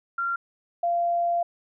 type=tone pair in turn; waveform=sine; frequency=1380 / 690 Hz; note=F6 / F5; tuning=-21 / -21 cents; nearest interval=octave; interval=1200 cents; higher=first; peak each=-24 / -21 dBFS; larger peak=second; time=0.18-0.36 / 0.83-1.43 s; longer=second; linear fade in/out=5 ms; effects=none